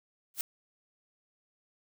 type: noise with exponential growth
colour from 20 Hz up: blue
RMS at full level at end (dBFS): -27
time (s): 0.34-0.41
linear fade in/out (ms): 1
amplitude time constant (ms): 15
effects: none